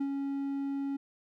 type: tone with ADSR envelope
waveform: triangle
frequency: 277.2 Hz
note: C#4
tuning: in tune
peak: -26 dBFS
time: 0-0.97 s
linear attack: 10 ms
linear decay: 62 ms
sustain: -3 dB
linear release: 11 ms
effects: none